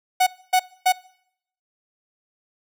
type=tone bursts; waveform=45% pulse; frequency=740 Hz; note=F#5; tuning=in tune; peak=-14 dBFS; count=3; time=0.2-0.924 s; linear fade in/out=10 ms; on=68 ms; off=260 ms; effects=noise-tail reverb RT60 0.7 s tail -23 dB re dry